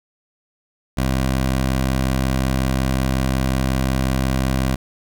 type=tone; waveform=15% pulse; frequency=65.5 Hz; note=C2; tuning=2 cents sharp; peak=-11 dBFS; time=0.97-4.76 s; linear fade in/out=10 ms; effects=none